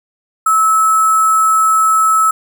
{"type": "tone with sample-and-hold", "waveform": "sine", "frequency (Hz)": 1300, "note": "E6", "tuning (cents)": -24, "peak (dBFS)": -8, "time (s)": [0.46, 2.31], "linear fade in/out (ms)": 5, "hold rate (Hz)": 8820, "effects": []}